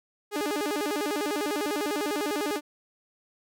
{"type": "tone with vibrato", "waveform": "sawtooth", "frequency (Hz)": 350.3, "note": "F4", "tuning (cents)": 5, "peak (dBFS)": -23, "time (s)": [0.31, 2.61], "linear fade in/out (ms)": 50, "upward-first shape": "square", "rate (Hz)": 10, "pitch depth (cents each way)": 290, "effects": []}